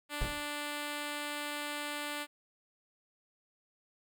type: tone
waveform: 5% pulse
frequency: 293.7 Hz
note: D4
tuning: in tune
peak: -25 dBFS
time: 0.09-2.27 s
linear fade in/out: 50 ms
type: noise with exponential decay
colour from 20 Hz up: brown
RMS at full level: -32 dBFS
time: 0.21-0.5 s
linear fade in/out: 0 ms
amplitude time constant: 61 ms
effects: none